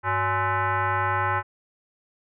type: tone with frequency modulation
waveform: sine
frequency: 100 Hz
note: G2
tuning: 35 cents sharp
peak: -21 dBFS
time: 0.03-1.43 s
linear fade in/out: 50 ms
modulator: 470 Hz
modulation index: 3.4
effects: none